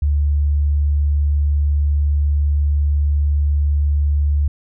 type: tone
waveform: sine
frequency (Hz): 72.8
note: D2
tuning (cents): -15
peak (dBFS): -13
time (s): 0.02-4.48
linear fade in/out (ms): 5
effects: none